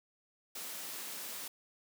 white high-pass noise, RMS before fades -43 dBFS, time 0.55-1.48 s, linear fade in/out 5 ms, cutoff 170 Hz, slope 24 dB/octave, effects none

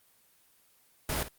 pink noise with echo, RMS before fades -31 dBFS, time 1.09-1.23 s, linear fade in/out 2 ms, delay 54 ms, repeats 1, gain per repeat -12 dB, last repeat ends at 1.284 s, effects white hiss -65 dBFS RMS until 1.38 s + Opus 24 kbps

